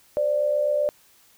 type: tone pair together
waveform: sine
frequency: 521.1 / 589 Hz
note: C5 / D5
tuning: -7 / +5 cents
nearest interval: major second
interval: 212 cents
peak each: -28 / -20 dBFS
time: 0.17-0.89 s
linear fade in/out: 0 ms
effects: white hiss -57 dBFS RMS until 1.37 s